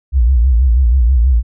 sine tone with vibrato, 61.74 Hz, B1, in tune, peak -7 dBFS, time 0.12-1.43 s, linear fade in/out 50 ms, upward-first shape sine, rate 6.2 Hz, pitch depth 160 cents each way, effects none

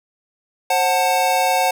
square chord, F# diminished, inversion second, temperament just, 532.8 / 740 / 888 Hz, C5 / F#5 / A5, +31 / 0 / +16 cents, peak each -23 / -18 / -22 dBFS, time 0.7-1.71 s, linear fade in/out 5 ms, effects none

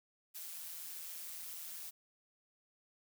blue noise with amplitude modulation, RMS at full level -44 dBFS, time 0.34-1.91 s, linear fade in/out 20 ms, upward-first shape sine, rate 166 Hz, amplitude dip 55%, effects none

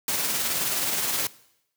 white noise with tremolo, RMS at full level -25 dBFS, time 0.08-1.27 s, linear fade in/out 2 ms, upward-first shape sine, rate 19 Hz, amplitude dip 30%, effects noise-tail reverb RT60 0.8 s tail -20 dB re dry + high-pass 100 Hz 12 dB/octave

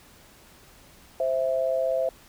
sine tone pair together, 523.3 / 659.3 Hz, C5 / E5, 0 / 0 cents, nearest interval major third, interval 400 cents, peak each -25 dBFS, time 1.2-2.09 s, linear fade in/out 2 ms, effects pink hiss -53 dBFS RMS until 2.28 s

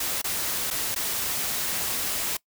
white noise with dropouts, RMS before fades -28 dBFS, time 0-2.37 s, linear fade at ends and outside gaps 5 ms, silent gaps 0.217-0.242 / 0.704-0.709 / 0.947-0.96 s, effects noise-tail reverb RT60 0.1 s tail -22 dB re dry

